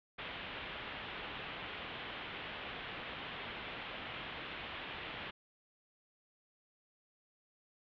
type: low-pass noise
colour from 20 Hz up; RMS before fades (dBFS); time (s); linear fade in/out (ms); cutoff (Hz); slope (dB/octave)
white; -45; 0.18-5.31; 10; 3400; 48
effects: none